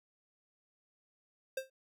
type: tone with exponential decay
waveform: square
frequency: 528 Hz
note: C5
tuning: 16 cents sharp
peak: -32 dBFS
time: 1.57-1.7 s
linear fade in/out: 5 ms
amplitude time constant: 27 ms
effects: none